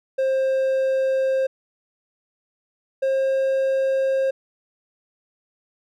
triangle tone pair in turn, 530 / 534.6 Hz, C5 / C5, +22 / +37 cents, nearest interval unison, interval 15 cents, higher second, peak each -16 dBFS, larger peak neither, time 0.18-1.47 / 3.02-4.31 s, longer neither, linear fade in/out 10 ms, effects none

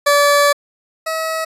20% pulse tone pair in turn, 576 / 642.8 Hz, D5 / E5, -34 / -44 cents, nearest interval major second, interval 190 cents, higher second, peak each -5 / -14 dBFS, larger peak first, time 0.06-0.53 / 1.06-1.45 s, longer first, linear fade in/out 10 ms, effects resampled to 32000 Hz

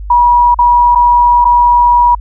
sine tone with dropouts, 965 Hz, B5, 40 cents flat, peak -4 dBFS, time 0.1-2.15 s, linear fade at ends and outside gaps 5 ms, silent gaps 0.545-0.588 / 0.95-0.956 / 1.445-1.451 s, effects added 50 Hz sine -21 dBFS peak until 2.2 s

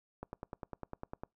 click train, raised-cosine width 1 ms, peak -27 dBFS, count 11, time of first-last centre 0.23-1.235 s, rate 9.95 Hz, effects noise-tail reverb RT60 0.2 s tail -26 dB re dry

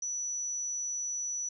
sine tone, 5920 Hz, F#8, in tune, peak -32 dBFS, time 0.02-1.49 s, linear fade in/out 5 ms, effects none

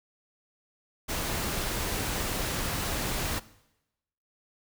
pink noise, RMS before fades -31 dBFS, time 1.08-3.4 s, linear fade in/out 20 ms, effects noise-tail reverb RT60 0.9 s tail -19 dB re dry

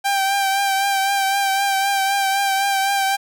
sawtooth tone with vibrato, 786 Hz, G5, 4 cents sharp, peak -13 dBFS, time 0.04-3.17 s, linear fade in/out 20 ms, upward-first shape triangle, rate 3.9 Hz, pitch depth 35 cents each way, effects none

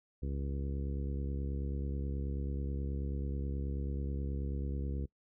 harmonic tone, 69.3 Hz, C#2, in tune, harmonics 1 / 2 / 3 / 4 / 5 / 6 / 7, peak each -35 / -41 / -45 / -47 / -49 / -51 / -52 dBFS, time 0.22-5.06 s, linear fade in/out 10 ms, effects noise-tail reverb RT60 0.1 s tail -23 dB re dry

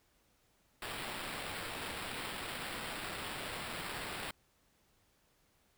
blue noise with sample-and-hold, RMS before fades -42 dBFS, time 0.82-4.31 s, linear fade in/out 2 ms, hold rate 6300 Hz, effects pink hiss -72 dBFS RMS until 5.77 s

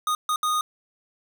square tone bursts at uneven times, 1236 Hz, D#6, 12 cents flat, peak -22 dBFS, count 3, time 0.07-0.15 / 0.29-0.36 / 0.43-0.61 s, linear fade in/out 2 ms, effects 8-bit

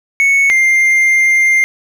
triangle tone pair in turn, 2212 / 2103 Hz, C#7 / C7, -4 / +8 cents, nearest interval minor second, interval 88 cents, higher first, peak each -6 dBFS, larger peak neither, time 0.2-0.5 / 0.5-1.64 s, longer second, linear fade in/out 0 ms, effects none

